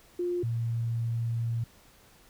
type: tone pair in turn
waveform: sine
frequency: 353.1 / 116.08 Hz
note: F4 / A#2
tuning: +19 / -7 cents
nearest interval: octave + perfect fifth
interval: 1926 cents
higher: first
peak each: -27 dBFS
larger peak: neither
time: 0.19-0.43 / 0.43-1.64 s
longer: second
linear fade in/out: 5 ms
effects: pink hiss -58 dBFS RMS until 2.29 s